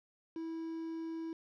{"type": "tone with quantisation", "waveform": "triangle", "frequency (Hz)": 326.5, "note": "E4", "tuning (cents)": -17, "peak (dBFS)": -36, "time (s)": [0.36, 1.33], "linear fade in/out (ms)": 2, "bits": 9, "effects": ["low-pass 3000 Hz 12 dB/octave"]}